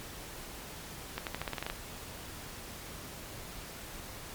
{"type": "accelerating click train", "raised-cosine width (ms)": 0.3, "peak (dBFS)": -18, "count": 10, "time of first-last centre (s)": [1.18, 1.7], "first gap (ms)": 88, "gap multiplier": 0.89, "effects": ["pink hiss -45 dBFS RMS until 4.34 s", "MP3 96 kbps"]}